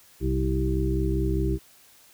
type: harmonic tone with a mistuned harmonic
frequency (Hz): 64.9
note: C2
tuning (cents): -13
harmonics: 1 / 2 / 3 / 5 / 6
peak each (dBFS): -25 / -29 / -33 / -29 / -30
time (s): 0.2-1.59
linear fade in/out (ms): 50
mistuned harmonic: 1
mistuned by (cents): -96
effects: white hiss -55 dBFS RMS until 2.13 s